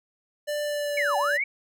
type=tone with pitch glide; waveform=square; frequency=591 to 577.8 Hz; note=D5 to D5; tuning=+11 to -28 cents; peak=-27 dBFS; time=0.47-1.38 s; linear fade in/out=20 ms; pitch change=-39 cents; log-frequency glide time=0.63-1.06 s
type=linear two-way sweep; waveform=sine; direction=down then up; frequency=2312 to 738 to 2312 Hz; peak=-23 dBFS; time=0.97-1.44 s; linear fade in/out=5 ms; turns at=1.17 s
effects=none